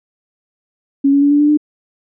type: tone with pitch steps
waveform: sine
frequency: 277.2 / 281.6 / 286 / 290.5 / 295 / 299.7 Hz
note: C#4 / C#4 / D4 / D4 / D4 / D4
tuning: 0 / +27 / -46 / -19 / +8 / +35 cents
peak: -8 dBFS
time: 1.04-1.574 s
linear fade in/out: 10 ms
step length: 89 ms
effects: none